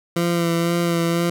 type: tone with vibrato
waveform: 20% pulse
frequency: 170 Hz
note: F3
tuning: 46 cents flat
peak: -13 dBFS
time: 0.16-1.3 s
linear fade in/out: 5 ms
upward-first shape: sine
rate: 2 Hz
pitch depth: 21 cents each way
effects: none